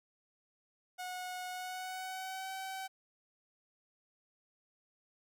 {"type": "tone with pitch glide", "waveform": "sawtooth", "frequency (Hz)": [730, 764.5], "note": ["F#5", "G5"], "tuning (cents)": [-24, -44], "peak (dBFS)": -36, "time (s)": [0.98, 2.88], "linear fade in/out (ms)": 20, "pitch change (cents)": 80, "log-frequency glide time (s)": [1.49, 2.51], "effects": []}